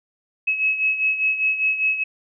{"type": "beating tone pair", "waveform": "sine", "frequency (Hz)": [2571, 2576], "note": ["E7", "E7"], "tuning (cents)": [-44, -41], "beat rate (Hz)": 5, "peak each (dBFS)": [-19, -25], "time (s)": [0.47, 2.04], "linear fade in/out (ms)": 10, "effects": []}